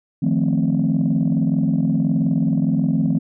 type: chord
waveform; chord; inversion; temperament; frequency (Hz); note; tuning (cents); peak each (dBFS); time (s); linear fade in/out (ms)
sine; F dominant seventh; third; equal; 155.56 / 174.61 / 220 / 261.6; Eb3 / F3 / A3 / C4; 0 / 0 / 0 / 0; -20; 0.22-3.19; 10
effects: tanh soft clip ceiling -10 dBFS